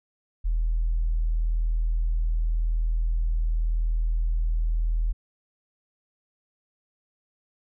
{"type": "tone", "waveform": "sine", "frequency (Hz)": 40.45, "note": "E1", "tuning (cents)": -32, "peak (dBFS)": -20, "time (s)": [0.44, 5.13], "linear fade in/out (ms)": 20, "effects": ["tanh soft clip ceiling -17 dBFS"]}